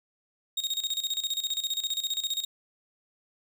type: tone with tremolo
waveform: 35% pulse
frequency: 3729 Hz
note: A#7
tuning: in tune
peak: -24 dBFS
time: 0.57-2.45 s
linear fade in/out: 5 ms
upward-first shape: square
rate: 15 Hz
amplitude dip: 75%
effects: none